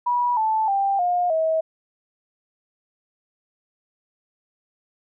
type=tone with pitch steps; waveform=sine; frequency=972 / 876 / 789.5 / 711.5 / 641.3 Hz; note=B5 / A5 / G5 / F5 / E5; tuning=-28 / -8 / +12 / +32 / -48 cents; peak=-18 dBFS; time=0.06-1.61 s; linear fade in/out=10 ms; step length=310 ms; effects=none